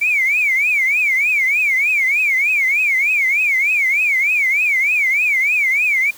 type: tone with vibrato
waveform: sine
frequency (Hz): 2278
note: C#7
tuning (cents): +47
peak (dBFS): -12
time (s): 0.01-6.11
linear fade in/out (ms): 10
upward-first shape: triangle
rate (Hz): 3.3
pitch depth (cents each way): 220
effects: tanh soft clip ceiling -8 dBFS + white hiss -41 dBFS RMS until 6.17 s